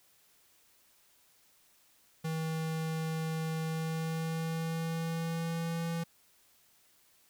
square tone with pitch glide, 160.3 to 166.91 Hz, E3 to E3, -48 to +22 cents, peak -33 dBFS, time 2.24-6.04 s, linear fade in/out 10 ms, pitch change +70 cents, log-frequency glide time 3.64-5.9 s, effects white hiss -66 dBFS RMS until 7.29 s

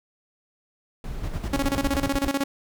brown noise, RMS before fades -33 dBFS, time 1.04-2.04 s, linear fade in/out 2 ms
brown noise bursts, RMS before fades -28 dBFS, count 11, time 1.23-2.285 s, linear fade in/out 10 ms, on 55 ms, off 45 ms
sawtooth tone with tremolo, 277.2 Hz, C#4, in tune, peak -17 dBFS, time 1.53-2.44 s, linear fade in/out 5 ms, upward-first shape square, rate 16 Hz, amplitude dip 80%
effects none

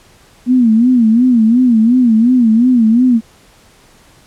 sine tone with vibrato, 236.5 Hz, A#3, 25 cents sharp, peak -6 dBFS, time 0.46-3.21 s, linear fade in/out 50 ms, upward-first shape sine, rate 2.8 Hz, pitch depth 140 cents each way, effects pink hiss -46 dBFS RMS until 4.26 s + low-pass 11000 Hz 12 dB/octave

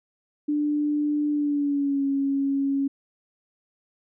sine tone with pitch glide, 295.9 to 276.1 Hz, D4 to C#4, +13 to -7 cents, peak -21 dBFS, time 0.48-2.88 s, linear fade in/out 10 ms, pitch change -120 cents, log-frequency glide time 1.3-2.05 s, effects none

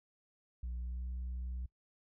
sine tone with pitch glide, 60.5 to 62.09 Hz, B1 to B1, -35 to +10 cents, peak -35 dBFS, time 0.63-1.66 s, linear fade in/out 5 ms, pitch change +45 cents, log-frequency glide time 0.79-1.04 s, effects noise-tail reverb RT60 0.1 s tail -25 dB re dry + tanh soft clip ceiling -36 dBFS

